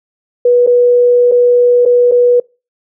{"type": "tone with dropouts", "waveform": "sine", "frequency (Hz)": 487.5, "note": "B4", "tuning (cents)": -23, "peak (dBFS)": -5, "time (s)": [0.45, 2.4], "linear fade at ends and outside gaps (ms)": 5, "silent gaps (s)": [[0.665, 0.672], [1.315, 1.319], [1.853, 1.859], [2.114, 2.119]], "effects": ["noise-tail reverb RT60 0.3 s tail -25 dB re dry"]}